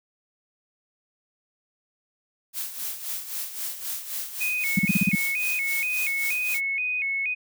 blue noise with tremolo, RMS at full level -30 dBFS, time 2.53-6.61 s, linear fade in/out 50 ms, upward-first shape sine, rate 3.8 Hz, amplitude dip 65%
sine tone with vibrato, 2340 Hz, D7, 7 cents flat, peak -24 dBFS, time 4.4-7.35 s, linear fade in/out 20 ms, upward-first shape square, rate 2.1 Hz, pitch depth 110 cents each way
sine tone bursts, 191.8 Hz, G3, 37 cents flat, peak -16 dBFS, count 7, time 4.77-5.152 s, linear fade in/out 5 ms, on 22 ms, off 38 ms
effects none

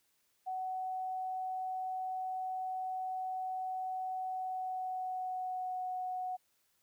sine tone with pitch glide, 748 to 737.7 Hz, F#5 to F#5, +19 to -5 cents, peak -35 dBFS, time 0.46-6.37 s, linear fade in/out 20 ms, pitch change -24 cents, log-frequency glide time 4.27-5.84 s, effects white hiss -75 dBFS RMS until 6.82 s

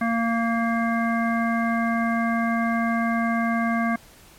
harmonic tone with a mistuned harmonic, 230 Hz, A#3, 23 cents flat, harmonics 1 / 3 / 5 / 7 / 9, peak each -22 / -27 / -29 / -30 / -32 dBFS, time 0.01-3.96 s, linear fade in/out 5 ms, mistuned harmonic 9, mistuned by +27 cents, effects pink hiss -50 dBFS RMS until 4.38 s + MP3 64 kbps

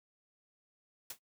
white noise with exponential decay, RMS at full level -37 dBFS, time 1.1-1.19 s, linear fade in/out 5 ms, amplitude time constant 18 ms, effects noise-tail reverb RT60 0.1 s tail -21 dB re dry

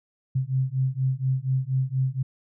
sine beating tone pair, 129.4 / 133.6 Hz, C3 / C3, -19 / +36 cents, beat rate 4.2 Hz, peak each -25 dBFS, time 0.35-2.23 s, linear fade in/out 10 ms, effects none

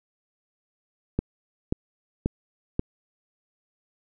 click train, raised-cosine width 3 ms, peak -10 dBFS, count 4, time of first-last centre 1.19-2.794 s, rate 1.87 Hz, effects none

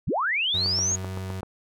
sine linear sweep, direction up, 44.49 to 6800 Hz, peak -22 dBFS, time 0.07-0.96 s, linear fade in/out 10 ms
35% pulse tone with pitch glide, 92.5 to 94.28 Hz, F#2 to F#2, 0 to +33 cents, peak -29 dBFS, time 0.54-1.41 s, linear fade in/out 5 ms, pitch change +33 cents, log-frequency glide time 0.71-1.13 s
click train, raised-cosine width 1 ms, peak -21 dBFS, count 7, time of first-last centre 0.66-1.431 s, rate 7.78 Hz
effects none

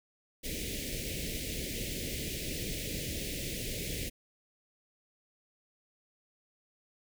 pink band-stop noise, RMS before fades -37 dBFS, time 0.43-4.1 s, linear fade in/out 20 ms, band 570 to 2000 Hz, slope 48 dB/octave, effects none

